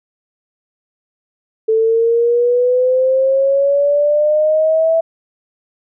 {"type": "exponential sweep", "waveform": "sine", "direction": "up", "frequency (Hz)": [440, 659.3], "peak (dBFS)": -10, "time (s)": [1.68, 5.01], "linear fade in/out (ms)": 10, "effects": []}